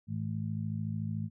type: harmonic tone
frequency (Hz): 53.7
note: A1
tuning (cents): -41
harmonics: 2 / 3 / 4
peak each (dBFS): -35 / -37 / -38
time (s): 0.07-1.3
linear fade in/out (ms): 50
effects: none